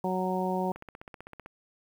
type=harmonic tone; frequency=185.2 Hz; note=F#3; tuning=2 cents sharp; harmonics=1 / 2 / 3 / 4 / 5; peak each=-31 / -33 / -35 / -34 / -34 dBFS; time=0.04-0.72 s; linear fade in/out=2 ms
type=click train; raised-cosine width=0.5 ms; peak=-28 dBFS; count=12; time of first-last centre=0.76-1.461 s; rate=15.7 Hz
effects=9-bit